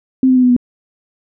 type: tone with pitch steps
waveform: sine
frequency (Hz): 260.9 / 256.9 / 252.9 / 249 / 245.1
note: C4 / C4 / B3 / B3 / B3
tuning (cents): -5 / -32 / +41 / +14 / -13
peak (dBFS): -7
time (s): 0.23-0.565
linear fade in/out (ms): 2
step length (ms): 67
effects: none